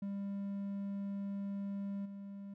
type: tone with level steps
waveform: triangle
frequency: 199 Hz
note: G3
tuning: 26 cents sharp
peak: -35 / -42 dBFS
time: 0.02-2.54 s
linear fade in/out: 5 ms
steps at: 2.05 s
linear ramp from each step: 10 ms
effects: none